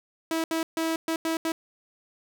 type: tone bursts at uneven times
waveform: sawtooth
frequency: 325 Hz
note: E4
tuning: 24 cents flat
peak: -21 dBFS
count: 6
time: 0.31-0.44 / 0.51-0.63 / 0.77-0.96 / 1.08-1.16 / 1.25-1.37 / 1.45-1.52 s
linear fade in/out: 2 ms
effects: none